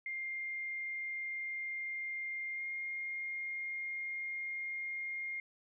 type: tone with pitch glide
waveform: sine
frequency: 2111 to 2126 Hz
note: C7 to C7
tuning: +15 to +27 cents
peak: -37 dBFS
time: 0.06-5.4 s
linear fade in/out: 2 ms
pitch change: +12 cents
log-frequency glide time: 2.55-2.61 s
effects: none